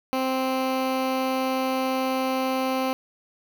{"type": "tone with notch filter", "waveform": "15% pulse", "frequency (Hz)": 261.6, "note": "C4", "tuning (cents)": 0, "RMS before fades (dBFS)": -25, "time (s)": [0.13, 2.93], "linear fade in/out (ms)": 0, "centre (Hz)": 7800, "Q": 0.84, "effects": ["9-bit"]}